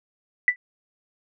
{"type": "tone with exponential decay", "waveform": "sine", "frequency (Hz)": 1978, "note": "B6", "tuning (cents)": 2, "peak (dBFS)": -10, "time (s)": [0.48, 0.56], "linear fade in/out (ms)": 1, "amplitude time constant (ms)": 17, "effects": []}